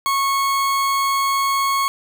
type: tone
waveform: 40% pulse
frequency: 1099 Hz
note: C#6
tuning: 15 cents flat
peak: -16 dBFS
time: 0.06-1.88 s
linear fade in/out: 0 ms
effects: none